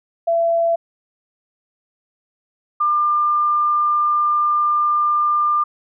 sine tone pair in turn, 672 / 1197.4 Hz, E5 / D6, +33 / +33 cents, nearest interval minor seventh, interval 1000 cents, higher second, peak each -14 dBFS, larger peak neither, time 0.27-0.76 / 2.8-5.64 s, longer second, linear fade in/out 10 ms, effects none

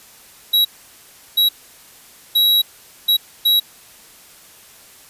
square tone bursts at uneven times, 3870 Hz, B7, 36 cents flat, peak -12 dBFS, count 5, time 0.53-0.65 / 1.37-1.49 / 2.35-2.62 / 3.08-3.17 / 3.45-3.6 s, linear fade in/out 10 ms, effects white hiss -45 dBFS RMS until 5.09 s + resampled to 32000 Hz

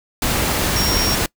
sine tone in noise, 5570 Hz, F8, 5 cents flat, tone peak -20 dBFS, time 0.76-1.15 s, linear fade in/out 2 ms, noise pink, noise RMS -19 dBFS, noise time 0.22-1.26 s, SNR -4 dB, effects noise-tail reverb RT60 0.1 s tail -23 dB re dry

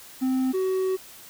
triangle tone pair in turn, 260 / 376.3 Hz, C4 / F#4, -11 / +29 cents, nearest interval tritone, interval 640 cents, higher second, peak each -19 / -20 dBFS, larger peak first, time 0.21-0.53 / 0.53-0.97 s, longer second, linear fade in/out 20 ms, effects white hiss -46 dBFS RMS until 1.29 s

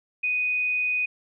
sine tone, 2489 Hz, D#7, in tune, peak -22 dBFS, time 0.23-1.06 s, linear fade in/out 10 ms, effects none

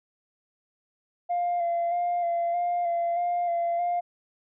sine tone with vibrato, 694 Hz, F5, 11 cents flat, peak -22 dBFS, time 1.29-4.01 s, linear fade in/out 20 ms, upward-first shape square, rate 1.6 Hz, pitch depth 21 cents each way, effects tanh soft clip ceiling -21 dBFS

